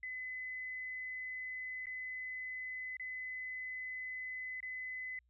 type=tone with dropouts; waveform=sine; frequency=2020 Hz; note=B6; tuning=39 cents sharp; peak=-40 dBFS; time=0.03-5.19 s; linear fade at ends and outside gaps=2 ms; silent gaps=1.858-1.868 / 2.969-2.997 / 4.604-4.628 s; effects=added 60 Hz sine -70 dBFS peak until 5.29 s